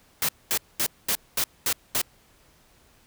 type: noise bursts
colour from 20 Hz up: white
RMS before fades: -24 dBFS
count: 7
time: 0.22-2.016 s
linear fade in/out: 2 ms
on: 68 ms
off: 220 ms
effects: pink hiss -59 dBFS RMS until 3.06 s